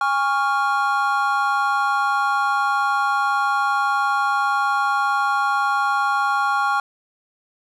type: chord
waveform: triangle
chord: Db major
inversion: second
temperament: equal with one note detuned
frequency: 817.8 / 1108.7 / 1396.9 Hz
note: Ab5 / Db6 / F6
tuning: -27 / 0 / 0 cents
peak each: -20 dBFS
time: 0.01-6.8 s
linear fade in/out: 2 ms
effects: none